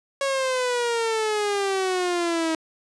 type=exponential sweep; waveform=sawtooth; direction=down; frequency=554.4 to 318.9 Hz; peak=-18 dBFS; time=0.21-2.55 s; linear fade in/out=2 ms; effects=resampled to 22050 Hz + 8-bit